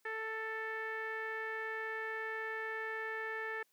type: tone with low-pass filter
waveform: sawtooth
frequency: 441.8 Hz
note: A4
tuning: 7 cents sharp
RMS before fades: -40 dBFS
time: 0.05-3.63 s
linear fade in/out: 5 ms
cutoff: 1900 Hz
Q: 8.8
effects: white hiss -75 dBFS RMS until 3.72 s + high-pass 200 Hz 12 dB/octave